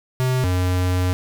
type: tone pair in turn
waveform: square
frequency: 128.5 / 90.86 Hz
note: C3 / F#2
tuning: -31 / -31 cents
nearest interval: tritone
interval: 600 cents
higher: first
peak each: -18 dBFS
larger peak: neither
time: 0.2-0.44 / 0.44-1.13 s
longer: second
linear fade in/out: 0 ms
effects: none